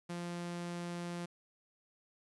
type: tone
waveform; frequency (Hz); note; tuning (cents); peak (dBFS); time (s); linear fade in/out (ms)
sawtooth; 173.6; F3; -10; -35; 0.09-1.26; 10
effects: resampled to 24000 Hz + 11-bit